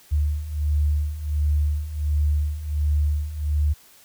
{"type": "beating tone pair", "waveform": "sine", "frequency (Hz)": [73.42, 74.82], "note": ["D2", "D2"], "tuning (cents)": [0, 33], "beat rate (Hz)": 1.4, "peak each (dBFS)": [-25, -21], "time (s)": [0.11, 3.74], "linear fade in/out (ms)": 20, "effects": ["white hiss -52 dBFS RMS until 4.04 s"]}